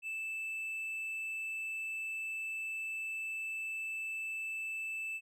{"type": "tone", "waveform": "triangle", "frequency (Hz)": 2637, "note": "E7", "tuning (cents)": 0, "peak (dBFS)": -35, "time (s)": [0.02, 5.21], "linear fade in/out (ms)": 50, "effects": []}